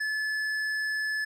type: tone with tanh clipping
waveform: sine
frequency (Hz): 1727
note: A6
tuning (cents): -33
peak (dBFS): -29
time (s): 0-1.25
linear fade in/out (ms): 10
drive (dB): 10
effects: none